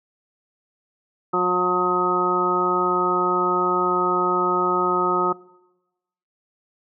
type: harmonic tone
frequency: 180.2 Hz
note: F#3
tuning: 45 cents flat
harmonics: 1 / 2 / 3 / 4 / 5 / 6 / 7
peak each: -30 / -23 / -31 / -30 / -26 / -33 / -21 dBFS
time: 1.33-5.33 s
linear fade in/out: 10 ms
effects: noise-tail reverb RT60 1.0 s tail -22 dB re dry